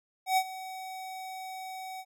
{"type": "tone with ADSR envelope", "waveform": "square", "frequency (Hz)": 754, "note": "F#5", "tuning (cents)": 32, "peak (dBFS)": -22, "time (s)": [0.26, 2.05], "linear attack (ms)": 110, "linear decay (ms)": 62, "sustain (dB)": -17, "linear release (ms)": 53, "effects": []}